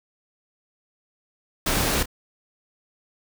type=noise with echo; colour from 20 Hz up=pink; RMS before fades=-23 dBFS; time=1.66-2.03 s; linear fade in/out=5 ms; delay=28 ms; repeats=1; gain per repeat=-13 dB; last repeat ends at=2.058 s; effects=none